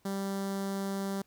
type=tone with notch filter; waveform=sawtooth; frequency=196 Hz; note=G3; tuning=in tune; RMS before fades=-34 dBFS; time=0.05-1.22 s; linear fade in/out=5 ms; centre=2500 Hz; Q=1.2; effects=pink hiss -69 dBFS RMS until 1.26 s